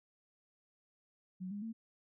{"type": "tone with pitch steps", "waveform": "sine", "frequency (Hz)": [185, 204.1, 225.1], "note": ["F#3", "G#3", "A3"], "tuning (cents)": [0, -30, 40], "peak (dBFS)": -39, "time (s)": [1.4, 1.73], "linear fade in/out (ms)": 20, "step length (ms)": 110, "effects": []}